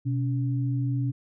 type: tone pair together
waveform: sine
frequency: 126.06 / 283 Hz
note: B2 / C#4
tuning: +36 / +36 cents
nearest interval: octave + major second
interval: 1400 cents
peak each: -24 / -32 dBFS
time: 0.05-1.12 s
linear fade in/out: 20 ms
effects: none